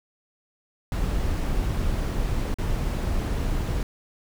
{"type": "noise with dropouts", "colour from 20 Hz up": "brown", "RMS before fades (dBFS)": -25, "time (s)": [0.92, 3.83], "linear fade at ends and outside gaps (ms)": 1, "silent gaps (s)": [2.542, 2.585], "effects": []}